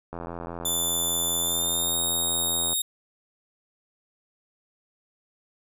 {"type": "click train", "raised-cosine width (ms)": 1, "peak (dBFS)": -21, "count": 222, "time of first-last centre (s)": [0.13, 2.73], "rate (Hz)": 85}
{"type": "tone with pitch glide", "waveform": "10% pulse", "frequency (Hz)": [3520, 3729], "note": ["A7", "A#7"], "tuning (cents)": [0, 0], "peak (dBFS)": -17, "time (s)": [0.65, 2.82], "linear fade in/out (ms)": 5, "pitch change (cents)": 100, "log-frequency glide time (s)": [1.4, 1.99]}
{"effects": []}